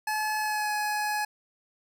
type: tone with pitch glide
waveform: 25% pulse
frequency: 857 to 841.8 Hz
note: A5 to G#5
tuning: -46 to +23 cents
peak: -23 dBFS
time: 0.07-1.25 s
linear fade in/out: 5 ms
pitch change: -31 cents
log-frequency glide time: 0.39-0.71 s
effects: none